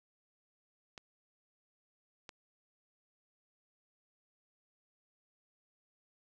clicks, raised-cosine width 0.2 ms, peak -29 dBFS, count 2, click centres 0.978 / 2.292 s, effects none

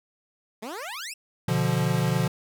15% pulse exponential sweep, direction up, 202.6 to 2794 Hz, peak -27 dBFS, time 0.62-1.14 s, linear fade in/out 10 ms
square chord, B diminished, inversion none, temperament equal, 123.47 / 146.83 / 174.61 Hz, B2 / D3 / F3, 0 / 0 / 0 cents, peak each -27 dBFS, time 1.48-2.28 s, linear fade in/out 5 ms
effects none

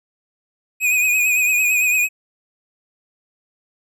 square tone with vibrato, 2493 Hz, D#7, 3 cents sharp, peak -15 dBFS, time 0.8-2.09 s, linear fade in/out 50 ms, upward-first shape triangle, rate 8.9 Hz, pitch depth 56 cents each way, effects none

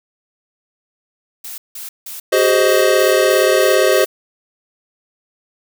blue noise bursts, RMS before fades -30 dBFS, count 9, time 1.44-4.06 s, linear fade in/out 5 ms, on 140 ms, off 170 ms
square chord, Ab dominant seventh, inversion third, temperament equal with one note detuned, 378 / 415.3 / 523.3 / 622.3 Hz, Gb4 / Ab4 / C5 / Eb5, +37 / 0 / 0 / 0 cents, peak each -17 / -19 / -16 / -17 dBFS, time 2.32-4.05 s, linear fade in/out 10 ms
effects none

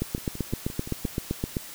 two click trains, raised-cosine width 3 ms, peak -24 / -13 dBFS, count 6 / 13, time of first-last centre 0.18-1.048 / 0.02-1.568 s, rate 5.76 / 7.75 Hz, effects white hiss -42 dBFS RMS until 1.74 s

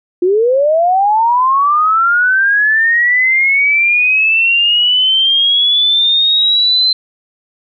sine linear sweep, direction up, 345 to 4100 Hz, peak -8 dBFS, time 0.22-6.93 s, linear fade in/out 5 ms, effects none

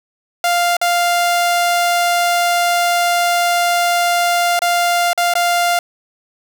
sawtooth tone with dropouts, 698 Hz, F5, 1 cent flat, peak -9 dBFS, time 0.44-5.79 s, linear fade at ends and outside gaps 2 ms, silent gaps 0.768-0.814 / 4.592-4.619 / 5.132-5.176 / 5.338-5.353 s, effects none

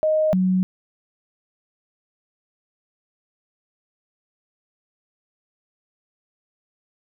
sine tone pair in turn, 622.3 / 185.47 Hz, D#5 / F#3, 0 / +4 cents, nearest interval octave + major sixth, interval 2096 cents, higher first, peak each -16 dBFS, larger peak neither, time 0.03-0.33 / 0.33-0.63 s, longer neither, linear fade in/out 0 ms, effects none

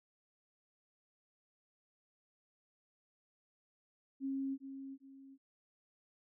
sine tone with echo, 270.7 Hz, C#4, 41 cents flat, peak -35 dBFS, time 4.2-4.58 s, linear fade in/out 50 ms, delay 400 ms, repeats 2, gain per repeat -9 dB, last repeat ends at 5.38 s, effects none

